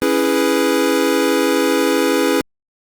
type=chord; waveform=square; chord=C# minor seventh; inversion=none; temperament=equal; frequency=277.2 / 329.6 / 415.3 / 493.9 Hz; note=C#4 / E4 / G#4 / B4; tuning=0 / 0 / 0 / 0 cents; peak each=-20 dBFS; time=0.02-2.41 s; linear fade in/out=0 ms; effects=Opus 32 kbps